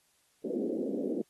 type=band-pass noise; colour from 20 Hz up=pink; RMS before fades=-33 dBFS; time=0.44-1.22 s; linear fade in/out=5 ms; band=220 to 510 Hz; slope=48 dB/octave; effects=white hiss -70 dBFS RMS until 1.29 s + AAC 32 kbps